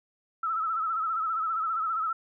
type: tone with vibrato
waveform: sine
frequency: 1308 Hz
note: E6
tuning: 14 cents flat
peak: -26 dBFS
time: 0.43-2.13 s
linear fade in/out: 5 ms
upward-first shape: sine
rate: 15 Hz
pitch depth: 65 cents each way
effects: none

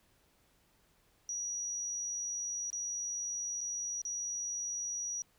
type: tone with dropouts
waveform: sine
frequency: 5800 Hz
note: F#8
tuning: 35 cents flat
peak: -35 dBFS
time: 1.29-5.22 s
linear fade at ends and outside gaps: 1 ms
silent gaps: 2.702-2.729 / 3.608-3.612 / 4.017-4.051 s
effects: pink hiss -70 dBFS RMS until 5.38 s

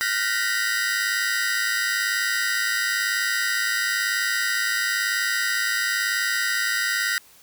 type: tone cluster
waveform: 40% pulse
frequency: 1409 / 1527 / 1865 / 1966 / 4890 Hz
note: F6 / G6 / A#6 / B6 / D#8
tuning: +15 / -46 / 0 / -8 / -31 cents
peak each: -28 / -28 / -25 / -28 / -30 dBFS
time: 0.01-7.18 s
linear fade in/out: 0 ms
effects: white hiss -52 dBFS RMS until 7.42 s

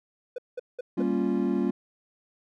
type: tone bursts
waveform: triangle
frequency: 496.8 Hz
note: B4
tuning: 10 cents sharp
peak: -28 dBFS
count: 4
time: 0.36-1.022 s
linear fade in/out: 5 ms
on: 23 ms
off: 190 ms
type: chord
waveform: triangle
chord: G half-diminished seventh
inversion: none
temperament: equal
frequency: 196 / 233.1 / 277.2 / 349.2 Hz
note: G3 / Bb3 / Db4 / F4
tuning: 0 / 0 / 0 / 0 cents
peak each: -27 dBFS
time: 0.97-1.71 s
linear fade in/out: 10 ms
effects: none

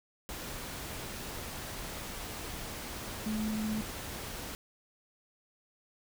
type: tone in noise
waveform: sine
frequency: 216.1 Hz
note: A3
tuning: 31 cents flat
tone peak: -31 dBFS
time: 3.26-3.81 s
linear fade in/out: 0 ms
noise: pink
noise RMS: -41 dBFS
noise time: 0.29-4.55 s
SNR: +7 dB
effects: none

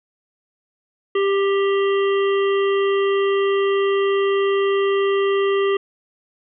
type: harmonic tone with a mistuned harmonic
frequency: 395.2 Hz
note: G4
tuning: 14 cents sharp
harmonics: 1 / 3 / 5 / 7 / 8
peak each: -16 / -26 / -30 / -33 / -34 dBFS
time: 1.15-5.77 s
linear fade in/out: 5 ms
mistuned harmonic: 5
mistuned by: -16 cents
effects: none

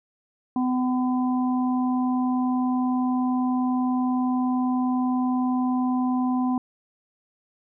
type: harmonic tone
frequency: 252.8 Hz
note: B3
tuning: 41 cents sharp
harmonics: 1 / 3 / 4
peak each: -21 / -31 / -33 dBFS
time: 0.56-6.58 s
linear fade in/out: 2 ms
effects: none

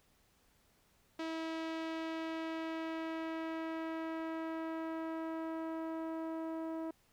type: tone with low-pass filter sweep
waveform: sawtooth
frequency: 323.7 Hz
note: E4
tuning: 31 cents flat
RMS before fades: -40 dBFS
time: 1.19-6.91 s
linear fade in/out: 5 ms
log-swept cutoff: 4200 to 870 Hz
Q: 0.91
effects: pink hiss -71 dBFS RMS until 7.12 s

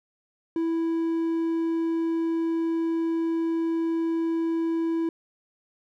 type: tone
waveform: triangle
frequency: 329.6 Hz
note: E4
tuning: in tune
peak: -21 dBFS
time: 0.56-5.09 s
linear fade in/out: 2 ms
effects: none

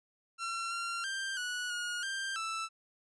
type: tone with pitch steps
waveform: sawtooth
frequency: 1359 / 1377 / 1579 / 1469 / 1439 / 1582 / 1323 Hz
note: F6 / F6 / G6 / F#6 / F#6 / G6 / E6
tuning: -48 / -25 / +12 / -13 / -49 / +15 / +6 cents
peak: -31 dBFS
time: 0.38-2.69 s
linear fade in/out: 50 ms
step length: 330 ms
effects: resampled to 22050 Hz

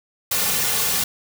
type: noise with comb filter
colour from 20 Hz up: white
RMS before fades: -21 dBFS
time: 0.31-1.04 s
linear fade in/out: 5 ms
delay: 3.1 ms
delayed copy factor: -0.75
effects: none

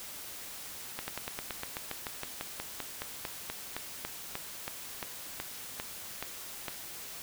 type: slowing click train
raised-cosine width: 0.3 ms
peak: -19 dBFS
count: 26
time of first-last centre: 0.99-6.682 s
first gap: 90 ms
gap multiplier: 1.07
effects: white hiss -44 dBFS RMS until 7.22 s

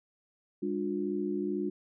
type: tone cluster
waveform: sine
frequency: 202.3 / 296.1 / 358.3 Hz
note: G#3 / D4 / F4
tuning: -45 / +14 / +44 cents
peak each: -35 / -34 / -33 dBFS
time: 0.62-1.7 s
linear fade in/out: 10 ms
effects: none

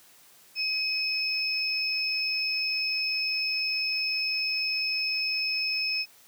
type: tone pair together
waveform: sine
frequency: 2532 / 5237 Hz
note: D#7 / E8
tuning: +30 / -12 cents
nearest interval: octave + minor second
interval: 1258 cents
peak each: -29 / -28 dBFS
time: 0.55-6.06 s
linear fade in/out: 50 ms
effects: white hiss -56 dBFS RMS until 6.27 s + high-pass 100 Hz 12 dB/octave

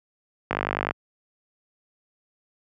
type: click train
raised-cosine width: 0.5 ms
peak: -8 dBFS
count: 21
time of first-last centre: 0.51-0.909 s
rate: 50.1 Hz
effects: high-pass 80 Hz 12 dB/octave

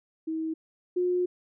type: tone pair in turn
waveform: sine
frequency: 320 / 359.2 Hz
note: D#4 / F4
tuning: +49 / +49 cents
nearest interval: major second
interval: 200 cents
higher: second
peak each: -28 / -23 dBFS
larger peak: second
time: 0.27-0.54 / 0.96-1.26 s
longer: second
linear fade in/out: 10 ms
effects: none

